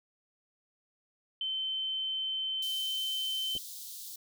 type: tone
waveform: sine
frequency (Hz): 3082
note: G7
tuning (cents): -30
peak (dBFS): -31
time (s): 1.41-3.58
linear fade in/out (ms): 2
type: high-pass noise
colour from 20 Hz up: white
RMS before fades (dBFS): -44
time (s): 2.62-4.16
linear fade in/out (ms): 5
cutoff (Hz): 3400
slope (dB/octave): 48
type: clicks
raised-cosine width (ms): 2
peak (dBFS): -34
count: 2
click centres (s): 3.553 / 3.564
effects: none